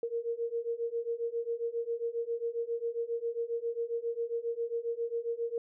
sine beating tone pair, 462.2 / 469.6 Hz, A#4 / A#4, -15 / +13 cents, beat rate 7.4 Hz, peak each -35 / -34 dBFS, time 0.03-5.58 s, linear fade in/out 2 ms, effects none

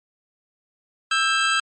25% pulse tone pair together, 1318.5 / 1595.4 Hz, E6 / G6, 0 / +30 cents, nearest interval minor third, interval 330 cents, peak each -17 dBFS, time 1.11-1.6 s, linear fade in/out 5 ms, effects MP3 32 kbps

